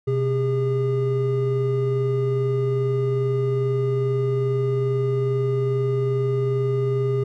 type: tone pair together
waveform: triangle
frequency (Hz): 127.9 / 406.1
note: C3 / G#4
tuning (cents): -39 / -39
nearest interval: octave + minor sixth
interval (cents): 2000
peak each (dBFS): -20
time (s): 0.07-7.24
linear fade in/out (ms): 10
effects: none